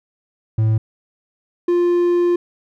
triangle tone pair in turn, 110 / 350 Hz, A2 / F4, 0 / +4 cents, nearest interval octave + minor sixth, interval 2004 cents, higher second, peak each -11 dBFS, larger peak neither, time 0.58-0.78 / 1.68-2.36 s, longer second, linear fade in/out 5 ms, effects none

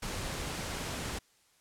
pink noise, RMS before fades -37 dBFS, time 0.02-1.19 s, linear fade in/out 10 ms, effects white hiss -67 dBFS RMS until 1.6 s + low-pass 10000 Hz 12 dB/octave

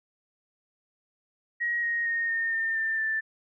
sine tone with pitch steps, 1895 / 1873.2 / 1851.7 / 1830.4 / 1809.4 / 1788.6 / 1768.1 Hz, A#6 / A#6 / A#6 / A#6 / A6 / A6 / A6, +28 / +8 / -12 / -32 / +48 / +28 / +8 cents, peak -25 dBFS, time 1.6-3.21 s, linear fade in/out 20 ms, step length 230 ms, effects none

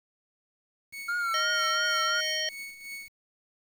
40% pulse tone with tremolo, 2217 Hz, C#7, in tune, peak -35 dBFS, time 0.92-3.09 s, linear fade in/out 20 ms, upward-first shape triangle, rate 3.1 Hz, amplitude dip 80%
triangle tone with vibrato, 1386 Hz, F6, 14 cents flat, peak -25 dBFS, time 1.08-2.21 s, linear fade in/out 10 ms, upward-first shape triangle, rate 2.9 Hz, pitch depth 69 cents each way
harmonic tone, 623 Hz, D#5, 2 cents sharp, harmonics 1 / 3 / 5 / 7 / 9, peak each -37 / -33 / -32 / -36 / -34 dBFS, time 1.34-2.49 s, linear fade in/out 2 ms
effects 9-bit

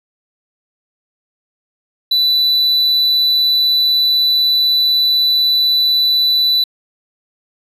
triangle tone, 3978 Hz, B7, 12 cents sharp, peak -9 dBFS, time 2.11-6.64 s, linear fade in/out 5 ms, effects resampled to 32000 Hz

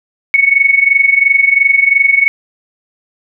sine tone with amplitude modulation, 2217 Hz, C#7, in tune, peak -3 dBFS, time 0.34-2.28 s, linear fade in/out 0 ms, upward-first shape sine, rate 22.9 Hz, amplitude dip 80%, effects none

